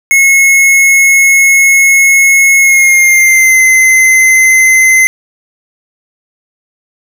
square tone with pitch glide, 2178 to 2059 Hz, C#7 to C7, -31 to -28 cents, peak -4 dBFS, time 0.11-5.07 s, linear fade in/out 0 ms, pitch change -97 cents, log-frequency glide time 2.58-3.6 s, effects none

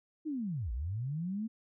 sine linear two-way sweep, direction down then up, 323.5 to 51.8 to 228.9 Hz, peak -33 dBFS, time 0.25-1.48 s, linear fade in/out 20 ms, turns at 0.72 s, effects none

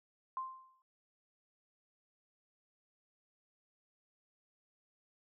sine tone with exponential decay, 1046.5 Hz, C6, in tune, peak -34 dBFS, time 0.37-0.82 s, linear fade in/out 1 ms, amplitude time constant 97 ms, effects none

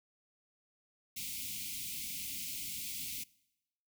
white band-stop noise, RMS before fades -41 dBFS, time 1.16-3.24 s, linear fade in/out 10 ms, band 300 to 2100 Hz, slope 96 dB/octave, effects noise-tail reverb RT60 0.9 s tail -23 dB re dry

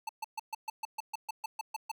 square tone bursts, 880 Hz, A5, in tune, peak -34 dBFS, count 13, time 0.07-1.916 s, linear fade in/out 5 ms, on 22 ms, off 130 ms, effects none

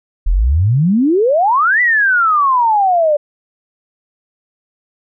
sine exponential two-way sweep, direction up then down, 36.71 to 2000 to 576 Hz, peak -9 dBFS, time 0.26-3.17 s, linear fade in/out 10 ms, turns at 1.81 s, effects none

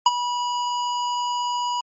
square tone with ADSR envelope, 974 Hz, B5, 24 cents flat, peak -10 dBFS, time 0.06-1.81 s, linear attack 4 ms, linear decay 32 ms, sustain -13 dB, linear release 7 ms, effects MP3 32 kbps

